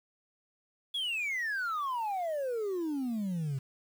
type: exponential sweep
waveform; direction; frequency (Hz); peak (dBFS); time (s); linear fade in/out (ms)
sine; down; 3421 to 130; -28; 0.94-3.59; 10
effects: tanh soft clip ceiling -30 dBFS + 9-bit